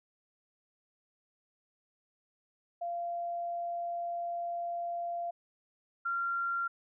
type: tone pair in turn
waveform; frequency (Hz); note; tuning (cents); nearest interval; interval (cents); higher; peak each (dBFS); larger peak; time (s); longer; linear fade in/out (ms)
sine; 690 / 1380; F5 / F6; -21 / -21; octave; 1200; second; -33 / -30; second; 2.81-5.31 / 6.05-6.68; first; 10
effects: none